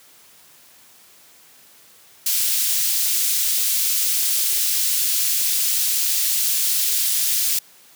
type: high-pass noise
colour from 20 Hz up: white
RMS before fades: -20 dBFS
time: 2.26-7.59 s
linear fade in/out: 5 ms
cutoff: 3500 Hz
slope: 12 dB/octave
effects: white hiss -50 dBFS RMS until 7.95 s + high-pass 100 Hz 12 dB/octave